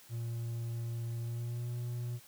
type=tone with pitch glide; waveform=triangle; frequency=116.54 to 120.65 Hz; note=A#2 to B2; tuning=0 to -40 cents; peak=-33 dBFS; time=0.09-2.2 s; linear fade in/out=50 ms; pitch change=+60 cents; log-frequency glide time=1.21-1.7 s; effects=white hiss -58 dBFS RMS until 2.27 s